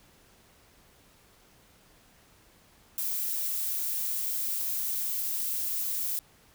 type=noise; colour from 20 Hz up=violet; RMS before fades=-31 dBFS; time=2.98-6.19 s; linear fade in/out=0 ms; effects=pink hiss -60 dBFS RMS until 6.54 s